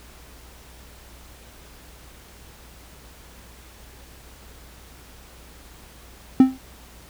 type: tone with exponential decay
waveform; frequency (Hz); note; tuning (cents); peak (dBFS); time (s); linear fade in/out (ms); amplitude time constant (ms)
triangle; 261.6; C4; 0; -3; 6.4-6.58; 2; 38
effects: added 60 Hz sine -48 dBFS peak until 7.09 s + pink hiss -48 dBFS RMS until 7.09 s